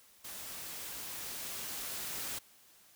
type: noise with level ramp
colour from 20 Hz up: white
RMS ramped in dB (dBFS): -45 to -39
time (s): 0.24-2.39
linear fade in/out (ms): 10
effects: white hiss -62 dBFS RMS until 2.95 s